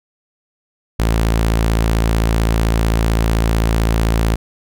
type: tone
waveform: sawtooth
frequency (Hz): 55.7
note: A1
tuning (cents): +22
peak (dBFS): -9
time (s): 0.99-4.36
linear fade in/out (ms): 10
effects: none